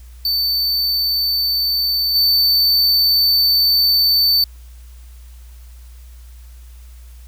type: tone with level steps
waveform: square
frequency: 4541 Hz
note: C#8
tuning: 41 cents sharp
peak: -16 / -12 dBFS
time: 0.25-4.44 s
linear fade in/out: 2 ms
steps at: 2.14 s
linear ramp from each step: 20 ms
effects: added 60 Hz sine -36 dBFS peak until 7.27 s + white hiss -52 dBFS RMS until 7.27 s